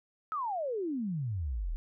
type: exponential sweep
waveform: sine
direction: down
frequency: 1319 to 35.33 Hz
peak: -31 dBFS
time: 0.32-1.76 s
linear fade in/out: 0 ms
effects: none